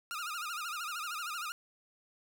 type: tone with vibrato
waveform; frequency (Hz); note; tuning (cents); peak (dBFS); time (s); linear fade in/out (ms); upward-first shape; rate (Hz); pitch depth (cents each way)
sawtooth; 1313; E6; -7; -33; 0.11-1.52; 0; sine; 13; 150
effects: none